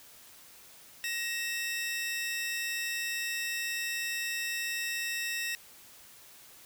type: tone pair together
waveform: sawtooth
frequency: 1879 / 2659 Hz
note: A#6 / E7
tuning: +13 / +14 cents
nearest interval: tritone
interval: 601 cents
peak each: -31 / -32 dBFS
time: 1.04-5.55 s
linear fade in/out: 0 ms
effects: white hiss -54 dBFS RMS until 6.65 s